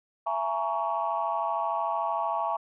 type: chord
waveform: sine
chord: A# half-diminished seventh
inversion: second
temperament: just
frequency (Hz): 671.3 / 839.1 / 932.3 / 1118.8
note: E5 / G#5 / A#5 / C#6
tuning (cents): +31 / +18 / 0 / +16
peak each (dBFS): -31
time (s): 0.26-2.57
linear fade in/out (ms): 10
effects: tanh soft clip ceiling -17 dBFS